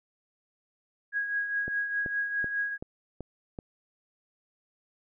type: tone with tremolo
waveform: sine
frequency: 1649 Hz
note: G#6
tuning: 13 cents flat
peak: -25 dBFS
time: 1.12-2.78 s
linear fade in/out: 50 ms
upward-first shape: triangle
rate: 4.9 Hz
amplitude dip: 60%
type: click train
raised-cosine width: 2 ms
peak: -24 dBFS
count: 6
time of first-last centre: 1.68-3.588 s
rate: 2.62 Hz
effects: none